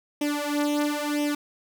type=tone with flanger; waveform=sawtooth; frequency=293.7 Hz; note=D4; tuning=in tune; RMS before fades=-26 dBFS; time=0.21-1.35 s; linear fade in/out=5 ms; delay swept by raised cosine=0.34 to 3.74 ms; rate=0.99 Hz; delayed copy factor=+0.85; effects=none